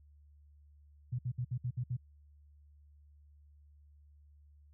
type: tone bursts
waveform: sine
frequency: 123.3 Hz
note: B2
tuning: 2 cents flat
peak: -32 dBFS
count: 7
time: 1.12-1.969 s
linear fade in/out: 10 ms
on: 69 ms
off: 61 ms
effects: added 73 Hz sine -58 dBFS peak until 4.73 s